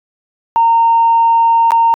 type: tone with dropouts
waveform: sine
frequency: 920 Hz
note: A#5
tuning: 23 cents flat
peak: -6 dBFS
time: 0.56-1.94 s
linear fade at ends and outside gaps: 0 ms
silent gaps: 1.707-1.719 s
effects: tanh soft clip ceiling -2 dBFS